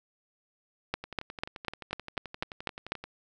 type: two click trains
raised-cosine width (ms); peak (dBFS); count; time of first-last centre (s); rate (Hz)
0.3; -24 / -13; 24 / 9; 1.04-3.04 / 0.94-2.92; 11.5 / 4.04
effects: none